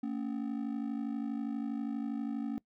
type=ring-modulated tone; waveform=triangle; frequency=253.3 Hz; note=B3; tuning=44 cents sharp; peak=-28 dBFS; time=0.03-2.58 s; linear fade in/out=0 ms; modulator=26.2 Hz; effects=noise-tail reverb RT60 0.1 s tail -23 dB re dry